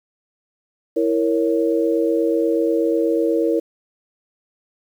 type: chord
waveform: sine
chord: A# diminished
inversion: second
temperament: equal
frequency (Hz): 329.6 / 466.2 / 554.4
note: E4 / A#4 / C#5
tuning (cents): 0 / 0 / 0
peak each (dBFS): -19 / -19 / -23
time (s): 0.96-3.6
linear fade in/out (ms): 10
effects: 8-bit